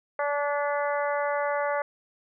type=harmonic tone with a mistuned harmonic; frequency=288.5 Hz; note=D4; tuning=31 cents flat; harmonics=2 / 3 / 4 / 5 / 6 / 7; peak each=-27 / -31 / -33 / -35 / -37 / -38 dBFS; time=0.19-1.82 s; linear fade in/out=2 ms; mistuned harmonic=5; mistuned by=+16 cents; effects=none